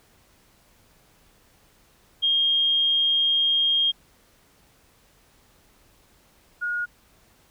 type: tone pair in turn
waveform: sine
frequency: 3230 / 1438.8 Hz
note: G#7 / F#6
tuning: -49 / -49 cents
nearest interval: octave + major second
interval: 1400 cents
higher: first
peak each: -18 / -24 dBFS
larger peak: first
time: 2.22-3.92 / 6.61-6.86 s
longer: first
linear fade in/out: 20 ms
effects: pink hiss -59 dBFS RMS until 7.5 s